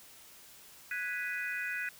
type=chord; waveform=sine; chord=G# minor seventh; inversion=third; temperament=equal; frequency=1480 / 1661.2 / 1975.5 / 2489 Hz; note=F#6 / G#6 / B6 / D#7; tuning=0 / 0 / 0 / 0 cents; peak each=-38 / -40 / -39 / -40 dBFS; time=0.91-1.89 s; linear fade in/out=2 ms; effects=white hiss -55 dBFS RMS until 1.99 s